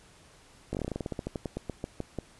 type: slowing click train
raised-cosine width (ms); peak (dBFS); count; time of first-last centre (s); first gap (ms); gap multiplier
2; -19; 21; 0.73-2.187; 18; 1.13
effects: pink hiss -57 dBFS RMS until 2.39 s + resampled to 24000 Hz